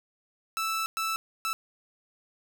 sawtooth tone bursts at uneven times, 1318.5 Hz, E6, in tune, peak -24 dBFS, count 3, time 0.57-0.86 / 0.97-1.16 / 1.45-1.53 s, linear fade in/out 0 ms, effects none

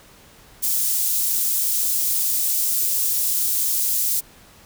white high-pass noise, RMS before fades -21 dBFS, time 0.62-4.21 s, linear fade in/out 20 ms, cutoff 7100 Hz, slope 12 dB/octave, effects pink hiss -49 dBFS RMS until 4.65 s

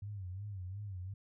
sine tone with vibrato, 97 Hz, G2, 18 cents flat, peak -40 dBFS, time 0.02-1.14 s, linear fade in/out 5 ms, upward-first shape sine, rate 2.8 Hz, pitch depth 130 cents each way, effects none

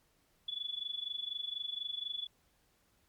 sine tone with amplitude modulation, 3431 Hz, A7, 44 cents flat, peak -33 dBFS, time 0.48-2.27 s, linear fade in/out 5 ms, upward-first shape sine, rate 24.1 Hz, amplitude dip 85%, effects pink hiss -72 dBFS RMS until 3.08 s + MP3 96 kbps

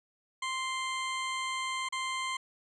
20% pulse tone with dropouts, 1046.5 Hz, C6, in tune, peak -27 dBFS, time 0.42-2.37 s, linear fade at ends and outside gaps 5 ms, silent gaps 1.888-1.924 s, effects resampled to 22050 Hz

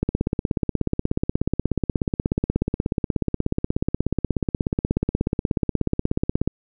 click train, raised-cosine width 3 ms, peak -7 dBFS, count 108, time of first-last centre 0.03-6.476 s, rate 16.6 Hz, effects none

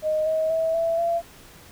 sine tone with pitch steps, 620 / 634.1 / 648.6 / 663.3 / 678.5 Hz, D#5 / D#5 / E5 / E5 / E5, -6 / +33 / -28 / +11 / +50 cents, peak -20 dBFS, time 0.02-1.22 s, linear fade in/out 50 ms, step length 240 ms, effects pink hiss -48 dBFS RMS until 1.71 s

